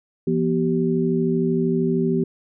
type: tone cluster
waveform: sine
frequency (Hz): 169.4 / 242.4 / 385.9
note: E3 / B3 / G4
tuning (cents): +48 / -32 / -27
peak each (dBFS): -22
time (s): 0.27-2.24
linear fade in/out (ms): 5
effects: none